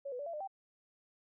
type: tone with pitch steps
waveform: sine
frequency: 557 / 495.5 / 576 / 675 / 603 / 780 Hz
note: C#5 / B4 / D5 / E5 / D5 / G5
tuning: +8 / +6 / -34 / +41 / +46 / -9 cents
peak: -38 dBFS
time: 0.05-0.476 s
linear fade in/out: 10 ms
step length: 71 ms
effects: none